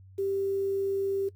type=tone with quantisation; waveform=sine; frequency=392 Hz; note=G4; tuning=in tune; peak=-26 dBFS; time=0.18-1.29 s; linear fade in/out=10 ms; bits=9; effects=noise-tail reverb RT60 0.1 s tail -17 dB re dry + added 95 Hz sine -49 dBFS peak until 1.35 s